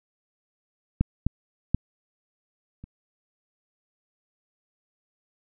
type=clicks; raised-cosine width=5 ms; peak=-8 / -10 / -8 / -28 dBFS; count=4; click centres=1.01 / 1.266 / 1.746 / 2.84 s; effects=none